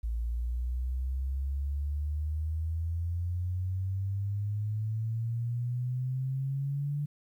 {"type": "exponential sweep", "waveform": "sine", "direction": "up", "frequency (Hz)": [56.2, 146.83], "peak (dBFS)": -29, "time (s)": [0.03, 7.06], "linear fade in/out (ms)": 10, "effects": ["11-bit"]}